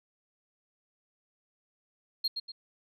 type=tone with echo; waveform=sine; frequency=4236 Hz; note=C8; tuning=21 cents sharp; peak=-23 dBFS; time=2.24-2.28 s; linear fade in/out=10 ms; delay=120 ms; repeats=2; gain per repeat=-8 dB; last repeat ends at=2.52 s; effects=tanh soft clip ceiling -25 dBFS